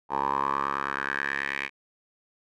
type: tone with band-pass filter sweep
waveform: 10% pulse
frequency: 69.3 Hz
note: C#2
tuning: in tune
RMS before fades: -29 dBFS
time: 0.09-1.7 s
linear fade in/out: 50 ms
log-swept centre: 860 to 2200 Hz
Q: 5.1
effects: none